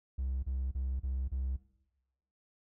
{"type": "tone bursts", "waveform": "triangle", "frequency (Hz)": 65.41, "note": "C2", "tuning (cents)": 0, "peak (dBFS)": -29, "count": 5, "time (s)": [0.18, 1.566], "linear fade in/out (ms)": 10, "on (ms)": 250, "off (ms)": 34, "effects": ["noise-tail reverb RT60 0.9 s tail -19 dB re dry", "tanh soft clip ceiling -26 dBFS"]}